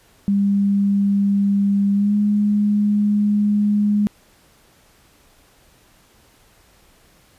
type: tone with pitch glide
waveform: sine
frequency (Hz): 200 to 207.1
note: G3 to G#3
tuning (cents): +35 to -5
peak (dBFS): -14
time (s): 0.28-4.07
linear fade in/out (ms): 0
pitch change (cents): +60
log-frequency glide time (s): 1.94-2.15
effects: pink hiss -54 dBFS RMS until 7.38 s + resampled to 32000 Hz